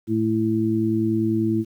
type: harmonic tone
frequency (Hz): 110.4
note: A2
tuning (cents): +6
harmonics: 1 / 2 / 3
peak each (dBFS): -26 / -23 / -21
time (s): 0.07-1.65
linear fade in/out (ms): 50
effects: 9-bit